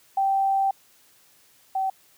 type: tone pair in turn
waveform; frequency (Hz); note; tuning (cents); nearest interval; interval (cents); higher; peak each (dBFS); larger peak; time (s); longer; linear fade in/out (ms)
sine; 780 / 767.5; G5 / G5; -9 / -37; unison; 28; first; -19 / -22; first; 0.17-0.71 / 1.75-1.9; first; 5
effects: white hiss -58 dBFS RMS until 2.17 s + high-pass 60 Hz 12 dB/octave